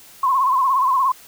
sine tone with vibrato, 1051 Hz, C6, 7 cents sharp, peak -14 dBFS, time 0.23-1.12 s, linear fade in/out 5 ms, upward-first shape sine, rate 17 Hz, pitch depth 93 cents each way, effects white hiss -45 dBFS RMS until 1.27 s

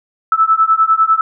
sine beating tone pair, 1308 / 1318 Hz, E6 / E6, -14 / -1 cents, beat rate 10 Hz, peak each -12 dBFS, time 0.32-1.21 s, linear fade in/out 2 ms, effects none

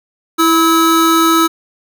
square tone pair together, 329.6 / 1293.5 Hz, E4 / E6, 0 / -33 cents, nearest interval 2 octaves, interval 2367 cents, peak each -12 dBFS, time 0.38-1.48 s, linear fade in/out 20 ms, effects none

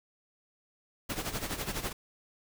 pink noise with tremolo, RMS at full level -33 dBFS, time 1.09-1.93 s, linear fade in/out 10 ms, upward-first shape sine, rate 12 Hz, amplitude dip 70%, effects none

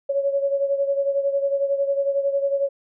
sine beating tone pair, 554.4 / 565.4 Hz, C#5 / C#5, 0 / +34 cents, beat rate 11 Hz, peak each -20 / -26 dBFS, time 0.09-2.69 s, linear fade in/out 10 ms, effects none

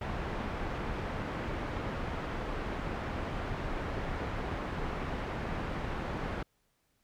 pink low-pass noise, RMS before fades -36 dBFS, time 0.01-6.43 s, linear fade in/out 5 ms, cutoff 1800 Hz, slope 12 dB/octave, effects pink hiss -75 dBFS RMS until 7.03 s

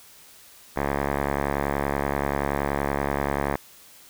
5% pulse tone with low-pass filter, 70.5 Hz, C#2, 30 cents sharp, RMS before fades -26 dBFS, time 0.76-3.56 s, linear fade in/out 5 ms, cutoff 1500 Hz, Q 3.2, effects white hiss -50 dBFS RMS until 4.09 s

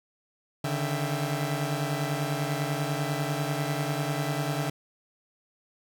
sawtooth tone cluster, 142.2 / 152.3 / 663 / 790 Hz, C#3 / D#3 / E5 / G5, +45 / -37 / +10 / +13 cents, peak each -26 / -28 / -32 / -35 dBFS, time 0.64-4.7 s, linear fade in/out 5 ms, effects none

